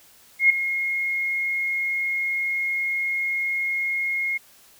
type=tone with ADSR envelope; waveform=sine; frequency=2151 Hz; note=C7; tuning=47 cents sharp; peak=-10 dBFS; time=0.39-4.38 s; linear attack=110 ms; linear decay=4 ms; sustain=-12 dB; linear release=14 ms; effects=white hiss -53 dBFS RMS until 4.79 s